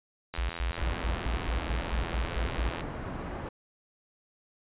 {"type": "click train", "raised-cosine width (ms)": 0.3, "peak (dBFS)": -20, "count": 209, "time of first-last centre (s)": [0.34, 2.807], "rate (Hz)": 84.3}
{"type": "tone bursts", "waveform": "sine", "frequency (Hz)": 57, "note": "A#1", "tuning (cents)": -38, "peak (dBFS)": -27, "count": 11, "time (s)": [0.38, 2.69], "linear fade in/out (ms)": 0, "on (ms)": 110, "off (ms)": 110}
{"type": "low-pass noise", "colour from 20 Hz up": "pink", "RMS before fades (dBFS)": -37, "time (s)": [0.77, 3.49], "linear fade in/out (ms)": 5, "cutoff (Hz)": 1400, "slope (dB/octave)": 12}
{"effects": ["resampled to 8000 Hz"]}